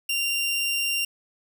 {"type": "tone", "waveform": "sawtooth", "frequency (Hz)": 2777, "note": "F7", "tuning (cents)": -10, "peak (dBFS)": -20, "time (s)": [0.09, 1.05], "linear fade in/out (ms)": 5, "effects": []}